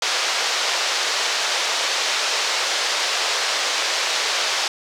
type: band-pass noise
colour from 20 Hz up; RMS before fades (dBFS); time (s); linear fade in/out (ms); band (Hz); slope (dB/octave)
white; -22; 0.02-4.68; 2; 450 to 5800; 24
effects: none